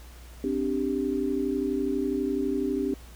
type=chord; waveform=sine; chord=C suspended second; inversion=none; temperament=equal; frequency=261.6 / 293.7 / 392 Hz; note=C4 / D4 / G4; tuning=0 / 0 / 0 cents; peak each=-29 dBFS; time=0.44-2.94 s; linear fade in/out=2 ms; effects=added 60 Hz sine -44 dBFS peak until 3.15 s + pink hiss -52 dBFS RMS until 3.15 s